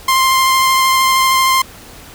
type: tone with vibrato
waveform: sawtooth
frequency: 1051 Hz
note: C6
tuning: 7 cents sharp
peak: -6 dBFS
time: 0.08-1.62 s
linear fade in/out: 5 ms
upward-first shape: triangle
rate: 13 Hz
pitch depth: 12 cents each way
effects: pink hiss -37 dBFS RMS until 2.14 s